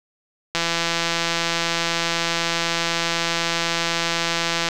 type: click train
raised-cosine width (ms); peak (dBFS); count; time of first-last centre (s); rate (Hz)
0.2; -4; 696; 0.55-4.687; 168
effects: none